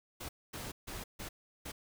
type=noise bursts at uneven times; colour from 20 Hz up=pink; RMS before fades=-43 dBFS; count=5; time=0.2-0.29 / 0.53-0.72 / 0.87-1.04 / 1.19-1.29 / 1.65-1.72 s; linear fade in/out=10 ms; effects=none